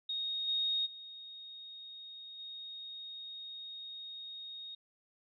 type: tone with level steps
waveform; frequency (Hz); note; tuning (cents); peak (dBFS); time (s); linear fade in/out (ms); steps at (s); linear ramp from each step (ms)
sine; 3729; A#7; 0; -34 / -30 / -46 / -43; 0.09-4.75; 5; 0.47 / 0.85 / 2.38; 20
effects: none